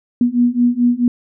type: beating tone pair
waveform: sine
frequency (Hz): 240 / 244.6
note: B3 / B3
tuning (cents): -49 / -16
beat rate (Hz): 4.6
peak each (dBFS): -15 / -14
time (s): 0.21-1.08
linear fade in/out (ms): 2
effects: none